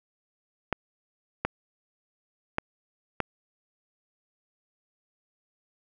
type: clicks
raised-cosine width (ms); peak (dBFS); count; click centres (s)
0.5; -10; 4; 0.727 / 1.45 / 2.584 / 3.203
effects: none